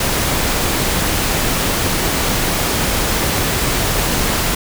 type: noise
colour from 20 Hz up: pink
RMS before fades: -17 dBFS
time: 0-4.55 s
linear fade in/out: 5 ms
effects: none